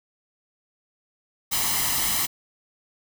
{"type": "noise with comb filter", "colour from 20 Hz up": "white", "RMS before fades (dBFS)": -24, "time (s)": [1.51, 2.27], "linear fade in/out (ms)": 20, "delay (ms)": 0.99, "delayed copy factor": 0.65, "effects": []}